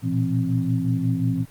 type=tone cluster; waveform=sine; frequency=115.3 / 120.9 / 169.3 / 264 Hz; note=A#2 / B2 / E3 / C4; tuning=-19 / -36 / +46 / +16 cents; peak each=-25 dBFS; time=0.02-1.46 s; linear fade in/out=50 ms; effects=pink hiss -50 dBFS RMS until 1.5 s + Opus 24 kbps